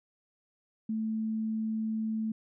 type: tone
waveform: sine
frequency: 220 Hz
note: A3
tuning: in tune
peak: -29 dBFS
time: 0.89-2.32 s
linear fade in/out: 5 ms
effects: none